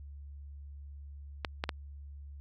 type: clicks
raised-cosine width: 0.3 ms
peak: -15 dBFS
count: 3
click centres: 1.448 / 1.639 / 1.692 s
effects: added 71 Hz sine -44 dBFS peak until 2.4 s